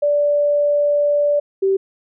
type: tone pair in turn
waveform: sine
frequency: 583 / 387 Hz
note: D5 / G4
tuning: -13 / -22 cents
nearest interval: perfect fifth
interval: 709 cents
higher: first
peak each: -13 dBFS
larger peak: neither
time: 0.02-1.4 / 1.62-1.77 s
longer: first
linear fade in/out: 10 ms
effects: none